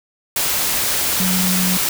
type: tone in noise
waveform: sine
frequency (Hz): 184.2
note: F#3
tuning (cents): -7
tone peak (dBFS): -18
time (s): 1.2-1.77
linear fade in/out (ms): 2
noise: white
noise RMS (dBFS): -19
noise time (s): 0.36-1.89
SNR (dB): -2
effects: none